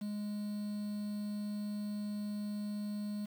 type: tone with quantisation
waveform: triangle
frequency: 207.7 Hz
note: G#3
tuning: in tune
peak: -34 dBFS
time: 0.01-3.26 s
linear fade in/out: 10 ms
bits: 9
effects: none